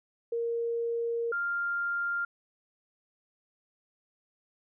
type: tone pair in turn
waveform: sine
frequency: 466.2 / 1397 Hz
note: A#4 / F6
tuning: 0 / 0 cents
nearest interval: octave + perfect fifth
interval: 1900 cents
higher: second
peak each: -28 dBFS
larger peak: neither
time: 0.32-1.32 / 1.32-2.25 s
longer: first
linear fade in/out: 5 ms
effects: none